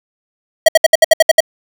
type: tone bursts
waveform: square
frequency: 643 Hz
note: E5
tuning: 43 cents flat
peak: -3 dBFS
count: 9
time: 0.66-1.405 s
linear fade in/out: 5 ms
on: 25 ms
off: 65 ms
effects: none